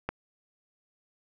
click, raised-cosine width 0.5 ms, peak -15 dBFS, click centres 0.09 s, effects none

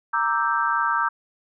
sine chord, E half-diminished seventh, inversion second, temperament equal, 932.3 / 1174.7 / 1318.5 / 1568 Hz, Bb5 / D6 / E6 / G6, 0 / 0 / 0 / 0 cents, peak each -25 dBFS, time 0.13-1.09 s, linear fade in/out 10 ms, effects none

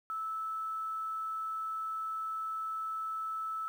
sine tone with quantisation, 1310 Hz, E6, 11 cents flat, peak -34 dBFS, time 0.1-3.68 s, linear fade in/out 0 ms, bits 10, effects none

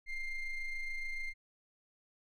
triangle ring-modulated tone, 1046.5 Hz, C6, in tune, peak -31 dBFS, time 0.06-1.34 s, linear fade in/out 50 ms, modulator 1060 Hz, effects none

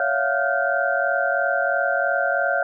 sine tone cluster, 562 / 668 / 711 / 1412 / 1542 Hz, C#5 / E5 / F5 / F6 / G6, +24 / +23 / +31 / +19 / -29 cents, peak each -25 dBFS, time 0-2.63 s, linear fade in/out 2 ms, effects none

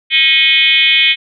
sine tone with frequency modulation, 2776 Hz, F7, 11 cents flat, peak -7 dBFS, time 0.1-1.16 s, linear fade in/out 50 ms, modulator 292 Hz, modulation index 2.5, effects none

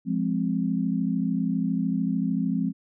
sine chord, F minor, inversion none, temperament equal, 174.61 / 207.7 / 261.6 Hz, F3 / Ab3 / C4, 0 / 0 / 0 cents, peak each -27 dBFS, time 0.05-2.73 s, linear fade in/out 50 ms, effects none

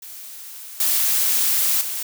blue noise with level steps, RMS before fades -37 / -19 / -27 dBFS, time 0.02-2.03 s, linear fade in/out 5 ms, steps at 0.8 / 1.81 s, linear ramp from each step 2 ms, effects none

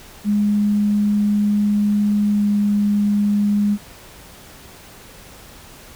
sine tone with pitch glide, 206.9 to 205.6 Hz, G#3 to G#3, -6 to -17 cents, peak -14 dBFS, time 0.24-3.78 s, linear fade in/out 50 ms, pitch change -11 cents, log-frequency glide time 2.32-2.45 s, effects pink hiss -42 dBFS RMS until 5.95 s

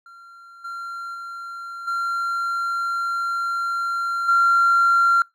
triangle tone with level steps, 1377 Hz, F6, 25 cents flat, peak -40 / -27 / -29 / -19 / -10 dBFS, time 0.06-5.22 s, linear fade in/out 2 ms, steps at 0.64 / 1.14 / 1.87 / 4.28 s, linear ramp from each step 10 ms, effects noise-tail reverb RT60 0.2 s tail -26 dB re dry + tanh soft clip ceiling -10 dBFS

